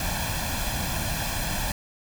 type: noise with comb filter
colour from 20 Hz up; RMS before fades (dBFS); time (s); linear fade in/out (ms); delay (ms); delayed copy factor
pink; -28; 0-1.72; 2; 1.2; +0.7
effects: none